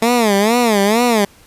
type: tone with vibrato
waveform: 15% pulse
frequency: 220 Hz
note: A3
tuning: in tune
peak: -5 dBFS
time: 0.02-1.25 s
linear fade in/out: 5 ms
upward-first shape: sine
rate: 2.2 Hz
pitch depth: 190 cents each way
effects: pink hiss -47 dBFS RMS until 1.46 s + resampled to 32000 Hz